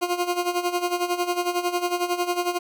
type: tone with tremolo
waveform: 20% pulse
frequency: 353.3 Hz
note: F4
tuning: 20 cents sharp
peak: -15 dBFS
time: 0.01-2.59 s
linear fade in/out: 20 ms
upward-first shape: sine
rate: 11 Hz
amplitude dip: 75%
effects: none